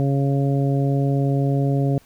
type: harmonic tone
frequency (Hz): 138.59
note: C#3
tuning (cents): 0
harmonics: 1 / 2 / 3 / 4 / 5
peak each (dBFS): -18 / -24 / -28 / -30 / -32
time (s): 0-1.98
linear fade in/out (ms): 0
effects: pink hiss -54 dBFS RMS until 2.05 s